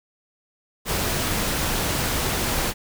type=noise; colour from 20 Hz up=pink; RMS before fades=-24 dBFS; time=0.85-2.74 s; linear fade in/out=50 ms; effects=none